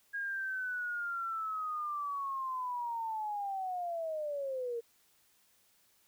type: linear sweep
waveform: sine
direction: down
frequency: 1638 to 457.7 Hz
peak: -34 dBFS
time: 0.13-4.81 s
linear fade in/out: 20 ms
effects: white hiss -69 dBFS RMS until 6.07 s